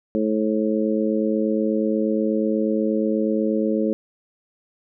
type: harmonic tone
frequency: 108.3 Hz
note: A2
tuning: 27 cents flat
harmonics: 2 / 3 / 4 / 5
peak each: -22 / -24 / -25 / -26 dBFS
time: 0.15-3.93 s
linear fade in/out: 0 ms
effects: none